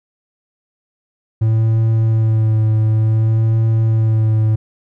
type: tone with vibrato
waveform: triangle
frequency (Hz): 110.6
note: A2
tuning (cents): +9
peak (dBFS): -9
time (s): 1.41-4.56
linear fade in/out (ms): 10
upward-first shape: sine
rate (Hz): 0.56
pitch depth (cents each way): 23
effects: none